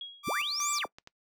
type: tone with exponential decay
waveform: sine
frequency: 3303 Hz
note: G#7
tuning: 10 cents flat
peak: -35 dBFS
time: 0.01-0.42 s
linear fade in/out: 2 ms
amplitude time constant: 87 ms
type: tone with tremolo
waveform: sawtooth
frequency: 1174.7 Hz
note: D6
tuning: in tune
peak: -28 dBFS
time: 0.23-0.88 s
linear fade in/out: 50 ms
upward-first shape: square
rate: 2.7 Hz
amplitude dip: 70%
type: linear two-way sweep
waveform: sine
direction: up then down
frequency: 41.48 to 7900 to 41.48 Hz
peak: -30 dBFS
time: 0.27-0.86 s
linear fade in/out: 10 ms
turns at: 0.72 s
type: clicks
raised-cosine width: 0.2 ms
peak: -29 dBFS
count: 2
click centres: 0.985 / 1.074 s
effects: noise-tail reverb RT60 0.1 s tail -22 dB re dry